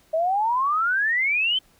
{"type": "exponential sweep", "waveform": "sine", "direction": "up", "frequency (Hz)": [622.3, 3136], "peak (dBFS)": -19, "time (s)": [0.13, 1.59], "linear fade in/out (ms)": 10, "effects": ["pink hiss -59 dBFS RMS until 1.79 s"]}